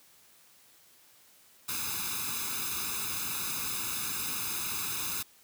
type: noise with comb filter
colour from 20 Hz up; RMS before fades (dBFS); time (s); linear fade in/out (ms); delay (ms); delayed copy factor
white; -34; 1.68-5.23; 10; 0.79; +0.9
effects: white hiss -60 dBFS RMS until 5.43 s + high-pass 60 Hz 12 dB/octave